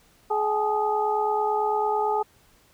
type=tone cluster; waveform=sine; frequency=423.1 / 789 / 858 / 1242 Hz; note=G#4 / G5 / A5 / D#6; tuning=+32 / +11 / -44 / -3 cents; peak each=-26 / -30 / -24 / -32 dBFS; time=0.3-2.23 s; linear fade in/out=10 ms; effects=pink hiss -59 dBFS RMS until 2.73 s